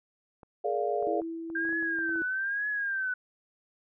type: clicks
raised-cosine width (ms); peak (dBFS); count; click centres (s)
1; -35; 11; 0.432 / 1.026 / 1.218 / 1.501 / 1.652 / 1.692 / 1.728 / 1.827 / 1.988 / 2.093 / 2.158
type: chord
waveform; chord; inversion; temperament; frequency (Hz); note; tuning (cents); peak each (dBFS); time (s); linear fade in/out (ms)
sine; Bb dominant seventh; third; just; 419.5 / 466.2 / 582.7 / 699.2; Ab4 / Bb4 / D5 / F5; +17 / 0 / -14 / +2; -31 / -34 / -33 / -31; 0.64-1.21; 10
type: tone with tremolo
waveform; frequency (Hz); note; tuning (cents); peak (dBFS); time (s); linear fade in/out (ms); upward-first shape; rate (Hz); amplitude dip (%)
sine; 329.6; E4; 0; -32; 1.07-2.22; 0; sine; 2; 30
type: tone with vibrato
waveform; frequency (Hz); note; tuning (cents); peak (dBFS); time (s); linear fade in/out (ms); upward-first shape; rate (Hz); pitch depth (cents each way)
sine; 1589; G6; +23; -28; 1.55-3.14; 5; triangle; 1.1; 120
effects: none